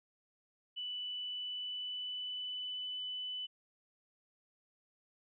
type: tone with pitch glide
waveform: sine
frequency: 2974 to 3000 Hz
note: F#7 to F#7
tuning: +8 to +23 cents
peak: -38 dBFS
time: 0.76-3.47 s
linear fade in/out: 20 ms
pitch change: +15 cents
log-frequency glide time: 0.93-3.16 s
effects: none